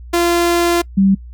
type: tone pair in turn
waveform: sawtooth / sine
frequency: 344.4 / 194.35 Hz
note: F4 / G3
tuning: -24 / -15 cents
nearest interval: minor seventh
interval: 991 cents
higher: first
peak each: -8 dBFS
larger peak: neither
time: 0.13-0.82 / 0.97-1.15 s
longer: first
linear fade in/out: 10 ms
effects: noise-tail reverb RT60 0.1 s tail -25 dB re dry + added 60 Hz sine -31 dBFS peak until 1.33 s